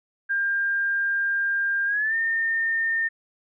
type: tone with pitch glide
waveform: sine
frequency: 1600 to 1816.8 Hz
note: G6 to A#6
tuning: +35 to -45 cents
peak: -21 dBFS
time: 0.29-3.09 s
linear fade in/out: 20 ms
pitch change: +220 cents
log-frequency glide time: 1.86-2.16 s
effects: none